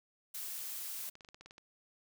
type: noise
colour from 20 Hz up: blue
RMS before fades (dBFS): -42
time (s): 0.34-1.1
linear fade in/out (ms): 10
type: clicks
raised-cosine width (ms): 0.2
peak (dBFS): -36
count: 12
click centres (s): 0.991 / 1.042 / 1.089 / 1.154 / 1.208 / 1.248 / 1.288 / 1.345 / 1.41 / 1.46 / 1.509 / 1.581
effects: none